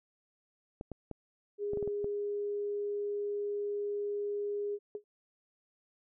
clicks, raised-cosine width 2 ms, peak -27 dBFS, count 8, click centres 0.811 / 0.917 / 1.113 / 1.734 / 1.773 / 1.827 / 1.876 / 2.044 s
sine tone, 410 Hz, G#4, 22 cents flat, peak -32 dBFS, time 1.58-4.79 s, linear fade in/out 50 ms
sine tone with exponential decay, 415.3 Hz, G#4, in tune, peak -32 dBFS, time 4.95-5.04 s, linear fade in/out 1 ms, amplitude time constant 18 ms
effects none

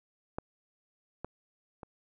clicks, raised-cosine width 1 ms, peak -20 / -23 / -29 dBFS, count 3, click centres 0.385 / 1.246 / 1.832 s, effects none

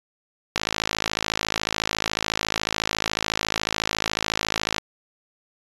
click train, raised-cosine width 0.2 ms, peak -4 dBFS, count 229, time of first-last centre 0.56-4.782 s, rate 54 Hz, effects resampled to 24000 Hz

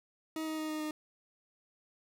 40% pulse tone with pitch steps, 316.5 / 314 / 311.4 / 308.9 / 306.4 Hz, D#4 / D#4 / D#4 / D#4 / D#4, +30 / +16 / +2 / -12 / -27 cents, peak -34 dBFS, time 0.36-0.91 s, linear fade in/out 2 ms, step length 110 ms, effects none

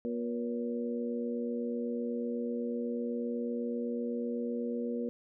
harmonic tone with a mistuned harmonic, 119.6 Hz, A#2, 45 cents sharp, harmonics 2 / 3 / 4 / 5, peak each -34 / -42 / -36 / -46 dBFS, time 0.05-5.09 s, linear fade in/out 0 ms, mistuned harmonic 5, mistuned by -94 cents, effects none

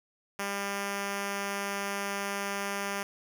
5% pulse tone, 199.7 Hz, G3, 32 cents sharp, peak -20 dBFS, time 0.39-3.03 s, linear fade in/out 2 ms, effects none

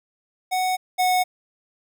square tone pair in turn, 741 / 733.8 Hz, F#5 / F#5, +2 / -15 cents, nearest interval unison, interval 17 cents, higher first, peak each -21 / -18 dBFS, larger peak second, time 0.51-0.77 / 0.98-1.24 s, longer neither, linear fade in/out 20 ms, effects none

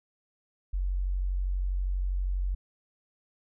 sine tone, 46.21 Hz, F#1, 1 cent flat, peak -26 dBFS, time 0.73-2.55 s, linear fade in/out 10 ms, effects none

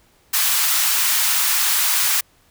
white high-pass noise, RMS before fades -18 dBFS, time 0.33-2.21 s, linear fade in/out 10 ms, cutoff 900 Hz, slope 24 dB/octave, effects pink hiss -57 dBFS RMS until 2.5 s

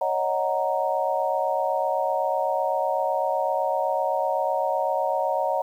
sine chord, D# minor seventh, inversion third, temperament equal, 554.4 / 622.3 / 740 / 932.3 Hz, C#5 / D#5 / F#5 / A#5, 0 / 0 / 0 / 0 cents, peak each -27 dBFS, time 0.01-5.62 s, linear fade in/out 5 ms, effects 9-bit

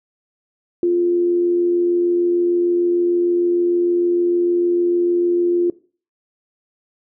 sine tone with amplitude modulation, 349.2 Hz, F4, in tune, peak -12 dBFS, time 0.83-5.7 s, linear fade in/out 2 ms, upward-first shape sine, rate 86.6 Hz, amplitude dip 30%, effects noise-tail reverb RT60 0.4 s tail -20 dB re dry

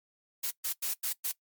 blue noise bursts at uneven times, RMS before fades -32 dBFS, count 5, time 0.43-0.51 / 0.64-0.73 / 0.82-0.94 / 1.03-1.13 / 1.24-1.32 s, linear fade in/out 10 ms, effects noise-tail reverb RT60 0.1 s tail -20 dB re dry + MP3 96 kbps

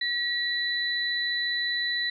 sine tone pair together, 1919 / 3983 Hz, A#6 / B7, +50 / +14 cents, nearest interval octave + minor second, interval 1264 cents, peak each -28 dBFS, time 0.01-2.1 s, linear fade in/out 5 ms, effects none

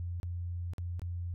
sine tone with dropouts, 87.31 Hz, F2, in tune, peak -34 dBFS, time 0-1.34 s, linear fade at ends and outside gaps 0 ms, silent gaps 0.2-0.231 / 0.735-0.782 / 0.995-1.018 s, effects none

